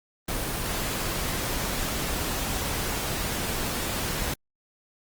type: noise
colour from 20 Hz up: pink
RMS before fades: -29 dBFS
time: 0.28-4.34 s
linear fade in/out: 5 ms
effects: Opus 24 kbps